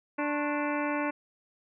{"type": "harmonic tone with a mistuned harmonic", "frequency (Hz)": 293.7, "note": "D4", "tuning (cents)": 0, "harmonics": [1, 2, 3, 4, 5, 6, 7, 8, 9], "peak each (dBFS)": [-31, -34, -36, -37, -38, -42, -41, -42, -43], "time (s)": [0.18, 1.11], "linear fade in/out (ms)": 10, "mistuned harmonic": 4, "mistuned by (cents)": -130, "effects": []}